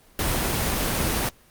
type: noise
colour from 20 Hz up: pink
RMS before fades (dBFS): -24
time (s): 0.19-1.29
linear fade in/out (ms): 2
effects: pink hiss -55 dBFS RMS until 1.5 s + Opus 24 kbps